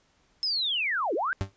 sine linear two-way sweep, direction down then up, 5260 to 297.4 to 1630 Hz, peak -25 dBFS, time 0.43-1.33 s, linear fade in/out 0 ms, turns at 1.14 s
40% pulse tone with exponential decay, 97.4 Hz, G2, 11 cents flat, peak -21 dBFS, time 1.41-1.52 s, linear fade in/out 0 ms, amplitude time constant 23 ms
effects pink hiss -66 dBFS RMS until 1.56 s + resampled to 16000 Hz

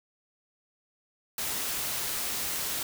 white noise, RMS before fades -32 dBFS, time 1.38-2.83 s, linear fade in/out 2 ms, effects none

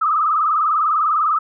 sine tone with vibrato, 1244.5 Hz, D#6, in tune, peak -14 dBFS, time 0.01-1.39 s, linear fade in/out 10 ms, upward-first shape sine, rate 20 Hz, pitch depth 100 cents each way, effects none

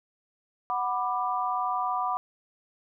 sine chord, B minor, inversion second, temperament just, 740.8 / 987.8 / 1185.3 Hz, F#5 / B5 / D6, +2 / 0 / +16 cents, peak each -30 dBFS, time 0.7-2.17 s, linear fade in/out 0 ms, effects none

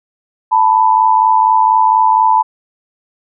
sine tone pair together, 883.6 / 987.8 Hz, A5 / B5, +7 / 0 cents, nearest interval major second, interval 193 cents, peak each -10 dBFS, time 0.51-2.43 s, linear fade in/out 20 ms, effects none

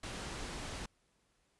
pink low-pass noise, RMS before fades -43 dBFS, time 0.03-0.86 s, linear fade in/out 5 ms, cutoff 8200 Hz, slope 12 dB/octave, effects pink hiss -75 dBFS RMS until 1.59 s + resampled to 24000 Hz

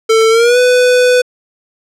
square tone with pitch glide, 446.1 to 497.8 Hz, A4 to B4, +24 to +14 cents, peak -7 dBFS, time 0.09-1.22 s, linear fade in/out 10 ms, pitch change +190 cents, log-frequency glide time 0.3-0.58 s, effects low-pass 9000 Hz 12 dB/octave

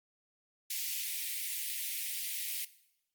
white high-pass noise, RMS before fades -37 dBFS, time 0.7-2.65 s, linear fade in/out 5 ms, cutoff 2000 Hz, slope 48 dB/octave, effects noise-tail reverb RT60 0.8 s tail -17 dB re dry + Opus 48 kbps

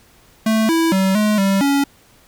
square tone with pitch steps, 220.4 / 328.7 / 191.1 / 211.8 / 195.2 / 280.1 Hz, A3 / E4 / G3 / G#3 / G3 / C#4, +3 / -5 / -44 / +34 / -7 / +18 cents, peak -14 dBFS, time 0.46-1.84 s, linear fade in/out 5 ms, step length 230 ms, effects pink hiss -51 dBFS RMS until 2.27 s

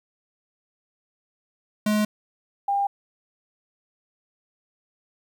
square / sine tone pair in turn, 211.5 / 800.2 Hz, G#3 / G5, +32 / +35 cents, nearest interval octave + major seventh, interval 2303 cents, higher second, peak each -20 dBFS, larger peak neither, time 1.86-2.05 / 2.68-2.87 s, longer neither, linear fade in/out 5 ms, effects 10-bit

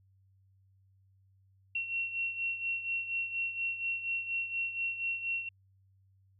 sine beating tone pair, 2726 / 2730.2 Hz, F7 / F7, -43 / -40 cents, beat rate 4.2 Hz, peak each -33 / -39 dBFS, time 1.75-5.49 s, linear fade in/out 5 ms, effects added 96 Hz sine -63 dBFS peak until 6.39 s

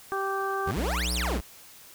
harmonic tone, 390 Hz, G4, 9 cents flat, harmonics 1 / 2 / 3 / 4, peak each -31 / -33 / -31 / -35 dBFS, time 0.12-0.71 s, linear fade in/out 0 ms
25% pulse exponential two-way sweep, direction up then down, 63.7 to 5588 to 152.5 Hz, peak -25 dBFS, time 0.66-1.39 s, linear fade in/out 20 ms, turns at 1.13 s
square tone, 61.74 Hz, B1, in tune, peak -29 dBFS, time 0.76-1.41 s, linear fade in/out 10 ms
effects white hiss -50 dBFS RMS until 1.94 s

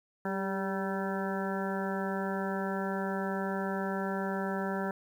harmonic tone with a mistuned harmonic, 192.8 Hz, G3, 28 cents flat, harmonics 1 / 2 / 3 / 4 / 5 / 7 / 8 / 9, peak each -34 / -37 / -39 / -40 / -41 / -42 / -43 / -44 dBFS, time 0.25-4.91 s, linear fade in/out 2 ms, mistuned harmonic 2, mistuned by +35 cents, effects 10-bit

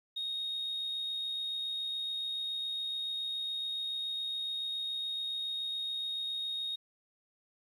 sine tone with amplitude modulation, 3729 Hz, A#7, in tune, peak -31 dBFS, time 0.16-6.76 s, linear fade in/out 10 ms, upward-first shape sine, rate 67.1 Hz, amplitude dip 30%, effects tanh soft clip ceiling -30 dBFS + 11-bit

